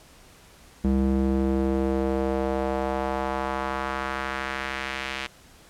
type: tone with band-pass filter sweep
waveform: square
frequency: 66.5 Hz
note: C2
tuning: 29 cents sharp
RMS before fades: -26 dBFS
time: 0.84-5.27 s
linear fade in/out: 5 ms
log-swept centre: 220 to 2600 Hz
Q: 1.4
effects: pink hiss -52 dBFS RMS until 5.69 s + low-pass 12000 Hz 12 dB/octave